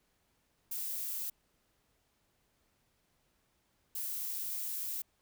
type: noise bursts at uneven times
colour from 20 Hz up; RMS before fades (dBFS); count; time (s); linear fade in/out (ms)
violet; -38; 2; 0.71-1.3 / 3.95-5.02; 5
effects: pink hiss -75 dBFS RMS until 5.21 s